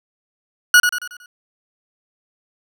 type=tone with echo; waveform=40% pulse; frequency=1457 Hz; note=F#6; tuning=27 cents flat; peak=-6 dBFS; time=0.74-0.8 s; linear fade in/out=2 ms; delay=92 ms; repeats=5; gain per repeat=-7 dB; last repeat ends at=1.26 s; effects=none